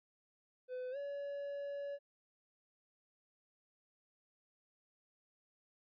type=tone with pitch glide; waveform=triangle; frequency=505 to 566.8 Hz; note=B4 to C#5; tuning=+39 to +38 cents; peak=-38 dBFS; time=0.68-1.99 s; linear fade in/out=50 ms; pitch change=+199 cents; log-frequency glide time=0.91-0.97 s; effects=resampled to 11025 Hz